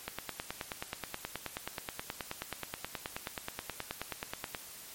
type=click train; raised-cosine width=0.3 ms; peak=-19 dBFS; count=43; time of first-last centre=0.08-4.548 s; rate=9.4 Hz; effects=white hiss -49 dBFS RMS until 4.94 s + MP3 64 kbps